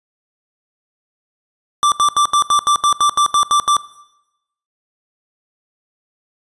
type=tone bursts; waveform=square; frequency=1174 Hz; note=D6; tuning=1 cent flat; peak=-11 dBFS; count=12; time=1.83-3.767 s; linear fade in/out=0 ms; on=89 ms; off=79 ms; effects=noise-tail reverb RT60 0.9 s tail -19 dB re dry + resampled to 24000 Hz